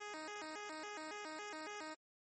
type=tone with vibrato; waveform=10% pulse; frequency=359.9 Hz; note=F#4; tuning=48 cents flat; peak=-37 dBFS; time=0-1.95 s; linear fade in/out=20 ms; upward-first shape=square; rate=3.6 Hz; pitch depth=250 cents each way; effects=MP3 32 kbps